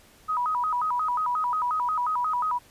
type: tone with vibrato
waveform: sine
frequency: 1108.7 Hz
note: C#6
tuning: in tune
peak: -23 dBFS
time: 0.28-2.59 s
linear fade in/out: 20 ms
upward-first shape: square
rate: 5.6 Hz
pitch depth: 220 cents each way
effects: pink hiss -55 dBFS RMS until 2.7 s + resampled to 32000 Hz